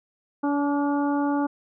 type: harmonic tone with a mistuned harmonic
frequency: 286.3 Hz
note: D4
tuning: 44 cents flat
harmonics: 1 / 2 / 3 / 4 / 5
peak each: -22 / -32 / -29 / -35 / -37 dBFS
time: 0.43-1.47 s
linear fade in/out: 10 ms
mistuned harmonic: 4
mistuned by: +17 cents
effects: none